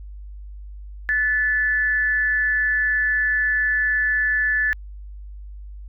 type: tone with amplitude modulation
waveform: sine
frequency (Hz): 1737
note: A6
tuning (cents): -23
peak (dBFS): -15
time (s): 1.09-4.73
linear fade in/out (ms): 0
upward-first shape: sine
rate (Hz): 244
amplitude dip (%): 50
effects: added 50 Hz sine -34 dBFS peak until 5.88 s